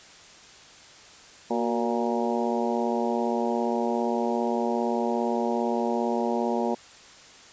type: harmonic tone with a mistuned harmonic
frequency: 117.5 Hz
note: A#2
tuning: 14 cents sharp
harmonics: 2 / 3 / 4 / 5 / 6 / 7 / 8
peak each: -28 / -30 / -31 / -32 / -33 / -33 / -34 dBFS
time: 1.5-6.75 s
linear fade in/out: 10 ms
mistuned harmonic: 3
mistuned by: +61 cents
effects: white hiss -49 dBFS RMS until 7.52 s + resampled to 16000 Hz